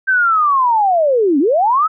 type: linear two-way sweep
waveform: sine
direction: down then up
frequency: 1573 to 261.6 to 1325 Hz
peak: -10 dBFS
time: 0.07-1.88 s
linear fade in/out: 20 ms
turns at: 1.39 s
effects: none